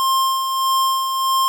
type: tone with tremolo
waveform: square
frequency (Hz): 1060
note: C6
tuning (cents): +22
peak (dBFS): -15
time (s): 0-1.48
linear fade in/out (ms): 0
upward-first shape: sine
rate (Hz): 1.6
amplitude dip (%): 45
effects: 7-bit